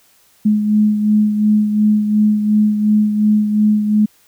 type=beating tone pair; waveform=sine; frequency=211.2 / 214 Hz; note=G#3 / A3; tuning=+29 / -48 cents; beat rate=2.8 Hz; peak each=-11 / -20 dBFS; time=0.45-4.06 s; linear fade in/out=10 ms; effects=white hiss -53 dBFS RMS until 4.27 s